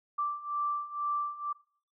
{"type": "beating tone pair", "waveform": "sine", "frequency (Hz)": [1171, 1173.1], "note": ["D6", "D6"], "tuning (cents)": [-5, -2], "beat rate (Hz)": 2.1, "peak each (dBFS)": [-35, -32], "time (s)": [0.18, 1.53], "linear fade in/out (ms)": 10, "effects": ["noise-tail reverb RT60 0.5 s tail -21 dB re dry"]}